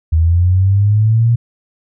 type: linear sweep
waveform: sine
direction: up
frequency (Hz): 78.5 to 119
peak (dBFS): -8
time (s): 0.12-1.36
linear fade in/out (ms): 10
effects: none